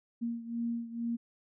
sine beating tone pair, 233.1 / 235.3 Hz, A#3 / A#3, 0 / +16 cents, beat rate 2.2 Hz, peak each -34 / -38 dBFS, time 0.21-1.17 s, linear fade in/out 20 ms, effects none

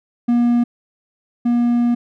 triangle tone pair in turn, 239.1 / 239.1 Hz, A#3 / A#3, +44 / +44 cents, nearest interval unison, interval 0 cents, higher neither, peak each -10 / -11 dBFS, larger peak first, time 0.28-0.64 / 1.45-1.95 s, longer second, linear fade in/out 10 ms, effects none

